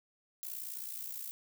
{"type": "noise with amplitude modulation", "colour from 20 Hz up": "violet", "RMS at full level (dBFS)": -39, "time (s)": [0.43, 1.31], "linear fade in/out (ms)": 0, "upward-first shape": "sine", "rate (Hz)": 59.3, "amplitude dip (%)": 70, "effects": []}